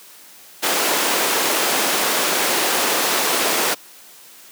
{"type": "high-pass noise", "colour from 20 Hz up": "pink", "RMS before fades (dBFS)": -19, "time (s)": [0.62, 3.75], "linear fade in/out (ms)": 20, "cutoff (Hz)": 350, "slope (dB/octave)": 12, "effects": ["white hiss -44 dBFS RMS until 4.51 s", "high-pass 200 Hz 12 dB/octave"]}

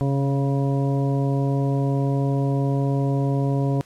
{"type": "harmonic tone with a mistuned harmonic", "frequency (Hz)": 138.59, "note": "C#3", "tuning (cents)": 0, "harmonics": [1, 2, 3, 4, 5, 7], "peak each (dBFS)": [-20, -26, -30, -32, -34, -37], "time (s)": [0.01, 3.81], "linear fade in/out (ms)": 0, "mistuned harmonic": 1, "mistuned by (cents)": -18, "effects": ["pink hiss -52 dBFS RMS until 3.85 s", "low-pass 11000 Hz 12 dB/octave"]}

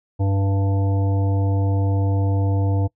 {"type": "harmonic tone", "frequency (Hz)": 98, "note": "G2", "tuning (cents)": 0, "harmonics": [1, 3, 5, 7, 9], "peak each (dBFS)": [-17, -27, -31, -34, -36], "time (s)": [0.19, 2.88], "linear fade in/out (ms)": 20, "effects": ["noise-tail reverb RT60 0.1 s tail -22 dB re dry"]}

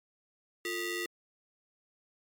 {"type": "ring-modulated tone", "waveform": "sawtooth", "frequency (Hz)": 799, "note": "G5", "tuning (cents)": 33, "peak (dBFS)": -26, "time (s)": [0.65, 1.06], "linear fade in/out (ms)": 2, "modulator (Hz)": 1150, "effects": ["MP3 96 kbps"]}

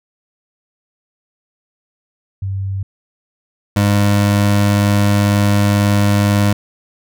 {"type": "tone pair in turn", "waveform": ["sine", "25% pulse"], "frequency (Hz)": [97, 102.03], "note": ["G2", "G#2"], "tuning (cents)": [-18, -30], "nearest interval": "minor second", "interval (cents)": 88, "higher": "second", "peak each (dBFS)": [-18, -7], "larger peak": "second", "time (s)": [[2.42, 2.83], [3.76, 6.53]], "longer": "second", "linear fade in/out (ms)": 5, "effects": []}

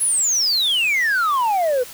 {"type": "exponential sweep", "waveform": "sine", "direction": "down", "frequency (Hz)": [11000, 478.3], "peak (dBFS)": -13, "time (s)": [0, 1.84], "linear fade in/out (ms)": 20, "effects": ["tanh soft clip ceiling -15 dBFS", "white hiss -38 dBFS RMS until 1.93 s"]}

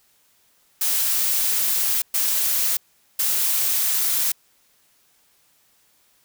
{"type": "noise bursts at uneven times", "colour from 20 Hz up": "blue", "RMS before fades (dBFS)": -21, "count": 3, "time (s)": [[0.81, 2.02], [2.14, 2.77], [3.19, 4.32]], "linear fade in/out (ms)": 5, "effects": ["white hiss -61 dBFS RMS until 6.24 s"]}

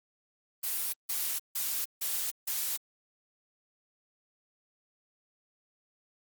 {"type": "noise bursts", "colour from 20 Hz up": "blue", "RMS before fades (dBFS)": -32, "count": 5, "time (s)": [0.63, 2.77], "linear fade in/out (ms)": 10, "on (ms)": 300, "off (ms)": 160, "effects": ["Opus 32 kbps"]}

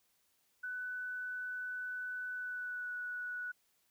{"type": "tone with pitch glide", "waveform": "sine", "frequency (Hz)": [1495, 1473.6], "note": ["F#6", "F#6"], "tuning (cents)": [17, -7], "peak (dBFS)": -38, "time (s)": [0.63, 3.52], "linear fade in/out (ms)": 10, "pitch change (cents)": -24, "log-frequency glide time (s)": [2.34, 2.93], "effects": ["white hiss -75 dBFS RMS until 3.9 s"]}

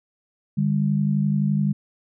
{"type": "tone pair together", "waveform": "sine", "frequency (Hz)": [148.59, 200.3], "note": ["D3", "G3"], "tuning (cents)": [21, 38], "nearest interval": "perfect fourth", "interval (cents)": 517, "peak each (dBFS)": -21, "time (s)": [0.57, 1.73], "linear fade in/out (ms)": 10, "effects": []}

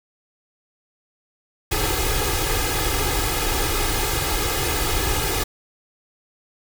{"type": "noise with comb filter", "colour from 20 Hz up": "pink", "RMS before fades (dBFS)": -22, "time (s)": [1.71, 5.44], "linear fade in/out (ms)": 10, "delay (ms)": 2.4, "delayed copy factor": 0.85, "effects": []}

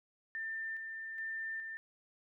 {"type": "tone with tremolo", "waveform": "sine", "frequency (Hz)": 1792, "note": "A6", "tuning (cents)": 31, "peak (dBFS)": -37, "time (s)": [0.35, 1.77], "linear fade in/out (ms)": 0, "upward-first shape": "square", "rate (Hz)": 1.2, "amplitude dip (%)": 35, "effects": []}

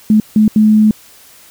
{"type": "tone bursts at uneven times", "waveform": "sine", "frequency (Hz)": 214.7, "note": "A3", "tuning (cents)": -42, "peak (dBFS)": -5, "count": 3, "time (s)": [[0.1, 0.2], [0.36, 0.48], [0.56, 0.91]], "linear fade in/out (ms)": 2, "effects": ["white hiss -42 dBFS RMS until 1.5 s"]}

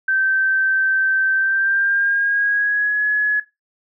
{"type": "tone with pitch glide", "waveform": "sine", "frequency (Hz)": [1552, 1692.5], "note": ["G6", "G#6"], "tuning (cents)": [-18, 32], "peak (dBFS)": -15, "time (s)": [0.08, 3.4], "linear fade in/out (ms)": 5, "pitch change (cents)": 150, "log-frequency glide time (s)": [1.33, 3.05], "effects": ["noise-tail reverb RT60 0.2 s tail -17 dB re dry"]}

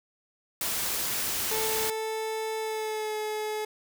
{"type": "noise", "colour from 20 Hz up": "white", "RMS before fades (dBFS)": -30, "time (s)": [0.61, 1.9], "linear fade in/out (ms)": 2}
{"type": "tone with pitch glide", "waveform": "30% pulse", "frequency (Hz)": [440, 428], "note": ["A4", "A4"], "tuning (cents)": [0, -48], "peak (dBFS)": -27, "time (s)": [1.51, 3.65], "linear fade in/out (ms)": 5, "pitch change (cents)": -48, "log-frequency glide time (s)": [2.59, 3.16]}
{"effects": []}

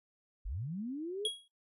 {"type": "linear sweep", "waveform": "sine", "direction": "up", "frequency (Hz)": [35.44, 441.4], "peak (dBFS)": -36, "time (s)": [0.45, 1.28], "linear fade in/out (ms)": 10}
{"type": "tone with exponential decay", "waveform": "square", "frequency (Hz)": 3310, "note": "G#7", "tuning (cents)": -6, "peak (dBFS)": -28, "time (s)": [1.25, 1.48], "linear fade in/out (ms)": 2, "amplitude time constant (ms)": 48}
{"effects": ["noise-tail reverb RT60 0.1 s tail -17 dB re dry", "resampled to 24000 Hz"]}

